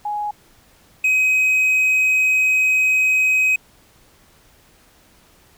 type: tone pair in turn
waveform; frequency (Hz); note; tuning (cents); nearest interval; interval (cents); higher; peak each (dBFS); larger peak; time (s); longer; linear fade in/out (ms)
sine / triangle; 833 / 2527; G#5 / D#7; +5 / +26; octave + perfect fifth; 1921; second; -21 / -12; second; 0.05-0.31 / 1.04-3.56; second; 5
effects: pink hiss -53 dBFS RMS until 5.57 s